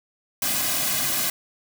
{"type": "noise with comb filter", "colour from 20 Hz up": "white", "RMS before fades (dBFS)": -24, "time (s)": [0.42, 1.3], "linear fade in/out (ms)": 2, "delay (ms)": 2.2, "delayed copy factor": -0.75, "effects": []}